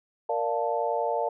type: chord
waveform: sine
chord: Bb major seventh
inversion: none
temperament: equal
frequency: 466.2 / 587.3 / 698.5 / 880 Hz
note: Bb4 / D5 / F5 / A5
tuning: 0 / 0 / 0 / 0 cents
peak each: -30 dBFS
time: 0.29-1.29 s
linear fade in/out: 5 ms
effects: none